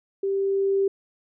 sine tone with level ramp, 392 Hz, G4, in tune, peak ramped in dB -22 to -18 dBFS, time 0.23-0.88 s, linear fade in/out 5 ms, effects none

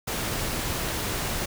pink noise, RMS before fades -29 dBFS, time 0.07-1.46 s, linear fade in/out 10 ms, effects none

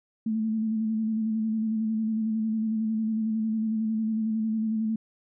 sine tone with vibrato, 220 Hz, A3, in tune, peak -24 dBFS, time 0.26-4.96 s, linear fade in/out 5 ms, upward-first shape square, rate 11 Hz, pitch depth 26 cents each way, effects none

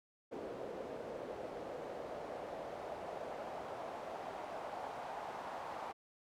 pink noise with band-pass filter sweep, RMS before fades -45 dBFS, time 0.31-5.93 s, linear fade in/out 20 ms, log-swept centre 470 to 860 Hz, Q 2.4, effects none

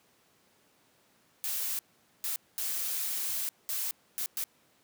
blue noise bursts at uneven times, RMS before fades -33 dBFS, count 6, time 1.44-1.79 / 2.24-2.36 / 2.58-3.49 / 3.69-3.91 / 4.18-4.26 / 4.37-4.44 s, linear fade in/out 0 ms, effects pink hiss -66 dBFS RMS until 4.83 s + high-pass 150 Hz 12 dB/octave

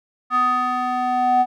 square tone with band-pass filter sweep, 250 Hz, B3, 21 cents sharp, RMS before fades -19 dBFS, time 0.3-1.46 s, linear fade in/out 50 ms, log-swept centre 1300 to 770 Hz, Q 6.3, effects none

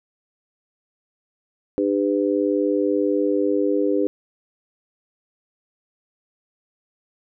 harmonic tone, 100.2 Hz, G2, 38 cents sharp, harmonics 3 / 4 / 5, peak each -21 / -22 / -23 dBFS, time 1.78-4.07 s, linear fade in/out 0 ms, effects none

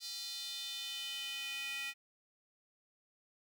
square tone with high-pass filter sweep, 274.9 Hz, C#4, 14 cents flat, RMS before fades -42 dBFS, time 0-1.94 s, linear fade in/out 50 ms, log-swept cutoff 4400 to 2300 Hz, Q 4, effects none

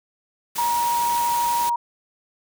white noise, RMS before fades -30 dBFS, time 0.55-1.7 s, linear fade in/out 10 ms
sine tone with vibrato, 949 Hz, A#5, 31 cents sharp, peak -19 dBFS, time 0.58-1.76 s, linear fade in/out 5 ms, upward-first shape triangle, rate 12 Hz, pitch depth 9 cents each way
effects none

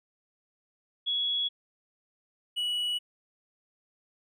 sine / triangle tone pair in turn, 3358 / 2935 Hz, G#7 / F#7, +18 / -15 cents, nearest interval major second, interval 233 cents, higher first, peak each -26 dBFS, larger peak neither, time 1.06-1.49 / 2.56-2.99 s, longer neither, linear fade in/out 20 ms, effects none

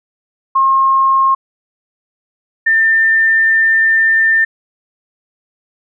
sine tone pair in turn, 1073 / 1795.7 Hz, C6 / A6, +43 / +35 cents, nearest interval major sixth, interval 892 cents, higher second, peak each -8 dBFS, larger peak neither, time 0.55-1.35 / 2.66-4.45 s, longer second, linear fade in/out 10 ms, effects none

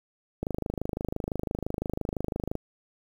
click train, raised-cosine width 2 ms, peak -16 dBFS, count 56, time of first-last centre 0.43-2.554 s, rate 25.9 Hz, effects 8-bit

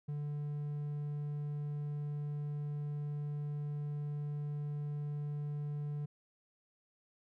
triangle tone, 146.83 Hz, D3, in tune, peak -34 dBFS, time 0.08-6.06 s, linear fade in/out 10 ms, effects none

